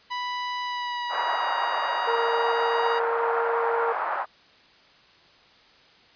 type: tone with pitch glide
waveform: sawtooth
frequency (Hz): 987.8 to 948.7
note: B5 to A#5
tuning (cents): 0 to +30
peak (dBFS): -24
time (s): 0.1-3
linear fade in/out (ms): 20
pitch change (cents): -70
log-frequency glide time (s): 0.62-1.51
type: band-pass noise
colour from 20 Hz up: pink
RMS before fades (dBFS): -28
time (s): 1.09-4.26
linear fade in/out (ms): 50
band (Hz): 730 to 1400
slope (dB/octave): 24
type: harmonic tone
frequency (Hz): 464.6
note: A#4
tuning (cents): -6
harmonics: 1 / 2 / 3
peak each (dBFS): -25 / -31 / -35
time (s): 2.07-3.93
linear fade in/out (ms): 10
effects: white hiss -55 dBFS RMS until 6.15 s + resampled to 11025 Hz